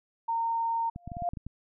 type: tone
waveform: sine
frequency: 918 Hz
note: A#5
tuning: 27 cents flat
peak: -26 dBFS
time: 0.28-0.9 s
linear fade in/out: 10 ms
type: tone with exponential growth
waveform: sine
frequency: 698.5 Hz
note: F5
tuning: in tune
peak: -24 dBFS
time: 0.95-1.29 s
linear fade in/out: 1 ms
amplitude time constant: 72 ms
type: clicks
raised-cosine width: 5 ms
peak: -26 dBFS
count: 8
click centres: 0.961 / 1.076 / 1.118 / 1.169 / 1.222 / 1.335 / 1.372 / 1.466 s
effects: none